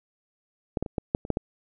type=clicks; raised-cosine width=2 ms; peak=-12 / -14 / -21 / -13 / -8 / -25 / -9 / -12 dBFS; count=8; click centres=0.772 / 0.826 / 0.862 / 0.982 / 1.149 / 1.251 / 1.303 / 1.371 s; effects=none